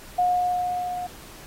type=tone with level ramp; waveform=sine; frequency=720 Hz; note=F#5; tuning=47 cents flat; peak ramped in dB=-17 to -28 dBFS; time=0.18-1.07 s; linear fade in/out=10 ms; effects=pink hiss -45 dBFS RMS until 1.46 s + AAC 48 kbps